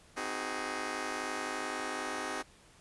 10% pulse chord, Ab dominant seventh, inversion first, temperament just, 259.6 / 311.5 / 373.8 / 415.3 Hz, C4 / Eb4 / Gb4 / Ab4, -13 / +2 / +18 / 0 cents, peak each -33 dBFS, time 0.16-2.43 s, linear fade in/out 20 ms, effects pink hiss -60 dBFS RMS until 2.8 s + resampled to 24000 Hz

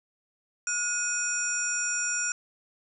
sine tone cluster, 1438 / 2515 / 5720 / 7200 Hz, F#6 / D#7 / F8 / A8, -50 / +18 / +41 / +39 cents, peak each -31 / -37 / -31 / -31 dBFS, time 0.67-2.32 s, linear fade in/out 2 ms, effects none

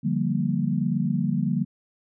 sine chord, G minor seventh, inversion second, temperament equal, 146.83 / 174.61 / 196 / 233.1 Hz, D3 / F3 / G3 / Bb3, 0 / 0 / 0 / 0 cents, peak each -27 dBFS, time 0.03-1.65 s, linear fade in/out 20 ms, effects none

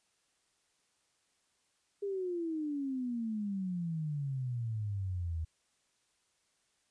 sine exponential sweep, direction down, 408 to 78.6 Hz, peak -33 dBFS, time 2.02-5.45 s, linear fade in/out 10 ms, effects white hiss -75 dBFS RMS until 6.9 s + resampled to 22050 Hz

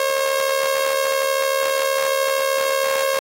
sawtooth tone with amplitude modulation, 540 Hz, C#5, 45 cents flat, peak -11 dBFS, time 0-3.19 s, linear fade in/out 2 ms, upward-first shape sine, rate 73.2 Hz, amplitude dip 60%, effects AAC 48 kbps

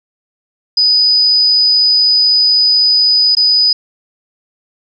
sine tone with dropouts, 4978 Hz, D#8, in tune, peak -7 dBFS, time 0.77-3.73 s, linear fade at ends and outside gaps 5 ms, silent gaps 3.351-3.368 s, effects none

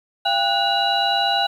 sine tone cluster, 685 / 794 / 1475 / 2853 / 3938 Hz, F5 / G5 / F#6 / F7 / B7, -34 / +22 / -6 / +36 / -6 cents, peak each -25 / -20 / -26 / -25 / -22 dBFS, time 0.25-1.47 s, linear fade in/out 10 ms, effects tanh soft clip ceiling -6 dBFS + 8-bit

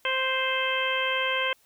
harmonic tone, 523.3 Hz, C5, in tune, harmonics 1 / 2 / 3 / 4 / 5 / 6, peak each -31 / -31 / -31 / -31 / -31 / -31 dBFS, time 0.05-1.53 s, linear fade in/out 2 ms, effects white hiss -63 dBFS RMS until 1.65 s

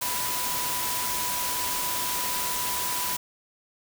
sine tone in noise, 987.8 Hz, B5, in tune, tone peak -33 dBFS, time 0.01-3.17 s, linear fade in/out 10 ms, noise white, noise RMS -29 dBFS, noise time 0.01-3.17 s, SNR -7 dB, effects none

